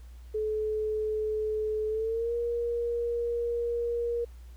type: tone with pitch glide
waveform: sine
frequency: 430.7 to 472.4 Hz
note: A4 to A#4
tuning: -37 to +23 cents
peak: -27 dBFS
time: 0.34-4.25 s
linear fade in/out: 10 ms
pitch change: +160 cents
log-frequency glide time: 1.88-2.34 s
effects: added 60 Hz sine -44 dBFS peak until 4.56 s + pink hiss -63 dBFS RMS until 4.56 s